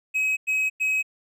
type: tone bursts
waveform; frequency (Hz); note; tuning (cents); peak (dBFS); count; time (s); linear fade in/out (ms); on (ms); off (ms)
triangle; 2546; D#7; +39; -19; 3; 0.14-1.028; 20; 230; 99
effects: none